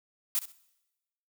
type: noise with echo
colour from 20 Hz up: blue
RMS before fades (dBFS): -28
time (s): 0.35-0.39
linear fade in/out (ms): 0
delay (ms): 65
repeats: 2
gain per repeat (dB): -13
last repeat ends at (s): 0.52
effects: noise-tail reverb RT60 1.0 s tail -21 dB re dry